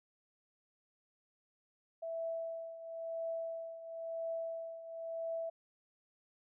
sine tone with tremolo, 659.3 Hz, E5, in tune, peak -35 dBFS, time 2.02-5.5 s, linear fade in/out 10 ms, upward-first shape triangle, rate 0.98 Hz, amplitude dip 75%, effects none

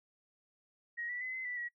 sine tone with pitch steps, 1888 / 1958 / 2026 / 2049 / 1972 / 1918 Hz, A#6 / B6 / B6 / C7 / B6 / A#6, +22 / -15 / +44 / -37 / -3 / +49 cents, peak -37 dBFS, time 0.97-1.69 s, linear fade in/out 20 ms, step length 120 ms, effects noise-tail reverb RT60 0.1 s tail -23 dB re dry

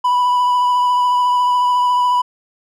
triangle tone with vibrato, 987.8 Hz, B5, in tune, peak -10 dBFS, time 0.04-2.22 s, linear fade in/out 10 ms, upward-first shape triangle, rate 14 Hz, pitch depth 19 cents each way, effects none

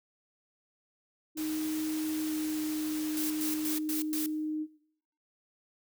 sine tone with pitch glide, 311.1 to 308.2 Hz, D#4 to D#4, 0 to -16 cents, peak -31 dBFS, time 1.35-4.67 s, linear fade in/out 50 ms, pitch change -16 cents, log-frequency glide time 2.09-2.65 s
white noise, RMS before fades -42 dBFS, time 1.37-3.79 s, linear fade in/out 5 ms
blue noise bursts, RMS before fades -35 dBFS, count 5, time 3.17-4.26 s, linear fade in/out 0 ms, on 130 ms, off 110 ms
effects noise-tail reverb RT60 0.8 s tail -20 dB re dry

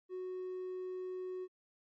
triangle tone, 368.8 Hz, F#4, 6 cents flat, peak -36 dBFS, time 0.09-1.48 s, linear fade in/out 50 ms, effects tanh soft clip ceiling -33 dBFS + MP3 32 kbps

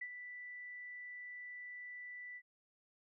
sine tone with ADSR envelope, 1975.5 Hz, B6, in tune, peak -39 dBFS, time 0.01-2.42 s, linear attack 8 ms, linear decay 59 ms, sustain -7 dB, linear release 57 ms, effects none

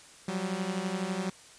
sawtooth beating tone pair, 181 / 193 Hz, F#3 / G3, -38 / -27 cents, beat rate 12 Hz, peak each -30 / -29 dBFS, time 0.28-1.3 s, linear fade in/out 5 ms, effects white hiss -53 dBFS RMS until 1.58 s + resampled to 22050 Hz

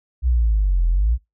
sine linear two-way sweep, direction down then up, 64 to 40.91 to 62 Hz, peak -13 dBFS, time 0.22-1.18 s, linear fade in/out 50 ms, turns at 0.88 s, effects noise-tail reverb RT60 0.2 s tail -23 dB re dry + tanh soft clip ceiling -10 dBFS

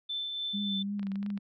sine tone with tremolo, 3533 Hz, A7, 6 cents sharp, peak -31 dBFS, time 0.09-0.83 s, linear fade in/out 10 ms, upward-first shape triangle, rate 3.4 Hz, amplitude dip 35%
sine tone with vibrato, 199.7 Hz, G3, 32 cents sharp, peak -31 dBFS, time 0.53-1.39 s, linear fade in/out 20 ms, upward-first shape triangle, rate 3 Hz, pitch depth 48 cents each way
clicks, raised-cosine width 0.3 ms, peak -32 dBFS, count 9, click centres 0.995 / 1.03 / 1.069 / 1.118 / 1.157 / 1.229 / 1.263 / 1.303 / 1.376 s
effects none

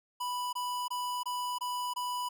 square tone bursts, 987.8 Hz, B5, in tune, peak -33 dBFS, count 6, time 0.2-2.29 s, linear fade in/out 10 ms, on 330 ms, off 22 ms, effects none

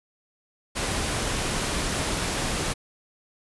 pink noise, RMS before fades -27 dBFS, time 0.75-2.74 s, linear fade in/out 20 ms, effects resampled to 24000 Hz

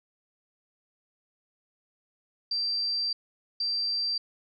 sine tone bursts at uneven times, 4699 Hz, D8, in tune, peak -26 dBFS, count 2, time 2.51-3.13 / 3.6-4.18 s, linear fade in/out 5 ms, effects none

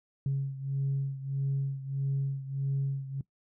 sine beating tone pair, 136.8 / 138.4 Hz, C#3 / C#3, -23 / -2 cents, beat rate 1.6 Hz, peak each -29 / -33 dBFS, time 0.26-3.21 s, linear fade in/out 2 ms, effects noise-tail reverb RT60 0.1 s tail -20 dB re dry + tanh soft clip ceiling -23 dBFS

